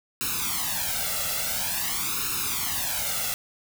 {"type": "noise with flanger", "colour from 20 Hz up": "white", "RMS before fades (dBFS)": -28, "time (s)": [0.21, 3.34], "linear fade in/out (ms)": 0, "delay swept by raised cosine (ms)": [0.75, 1.49], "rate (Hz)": 0.48, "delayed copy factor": 0.9, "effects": []}